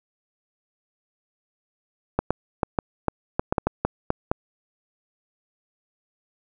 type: clicks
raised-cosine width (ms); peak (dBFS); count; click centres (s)
1; -6; 12; 2.19 / 2.306 / 2.632 / 2.788 / 3.083 / 3.395 / 3.525 / 3.582 / 3.67 / 3.85 / 4.104 / 4.315
effects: none